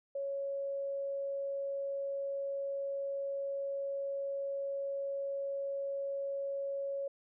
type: tone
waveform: sine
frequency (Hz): 554.4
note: C#5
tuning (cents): 0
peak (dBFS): -34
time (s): 0.15-7.08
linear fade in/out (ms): 5
effects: none